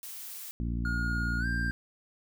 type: noise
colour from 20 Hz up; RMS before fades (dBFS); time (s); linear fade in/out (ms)
blue; -42; 0.03-0.51; 0
type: harmonic tone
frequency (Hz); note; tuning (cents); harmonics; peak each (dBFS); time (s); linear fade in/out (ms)
58.27; A#1; 0; 1 / 2 / 3 / 4 / 5 / 6; -31 / -36 / -39 / -38 / -43 / -53; 0.6-1.71; 0
type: tone with pitch glide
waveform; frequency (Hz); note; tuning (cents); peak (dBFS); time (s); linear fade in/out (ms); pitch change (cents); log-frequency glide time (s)
triangle; 1429 to 1585.6; F6 to G6; +39 to +19; -30; 0.85-1.71; 2; +180; 1.39-1.46
effects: none